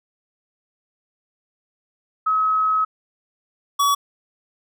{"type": "tone pair in turn", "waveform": ["sine", "square"], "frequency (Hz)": [1280, 1134.4], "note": ["D#6", "C#6"], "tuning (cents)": [49, 40], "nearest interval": "major second", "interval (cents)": 209, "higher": "first", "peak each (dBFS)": -16, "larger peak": "neither", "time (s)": [[2.26, 2.85], [3.79, 3.95]], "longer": "first", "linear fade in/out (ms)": 10, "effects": []}